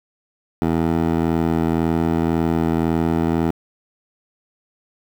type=tone with band-pass filter; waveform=15% pulse; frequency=81.9 Hz; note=E2; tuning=11 cents flat; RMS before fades=-19 dBFS; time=0.62-3.51 s; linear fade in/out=0 ms; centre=390 Hz; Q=0.69; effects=7-bit